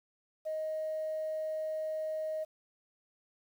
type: tone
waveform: sine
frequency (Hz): 626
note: D#5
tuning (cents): +10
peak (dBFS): -32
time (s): 0.45-2.45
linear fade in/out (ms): 20
effects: tanh soft clip ceiling -28 dBFS + 10-bit